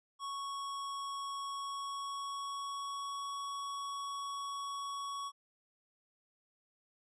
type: tone with pitch glide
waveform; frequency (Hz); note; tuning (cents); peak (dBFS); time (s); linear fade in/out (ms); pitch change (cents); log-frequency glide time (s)
square; 1108.7 to 1118.3; C#6 to C#6; 0 to +15; -39; 0.19-5.32; 50; +15; 1.43-3.31
effects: resampled to 22050 Hz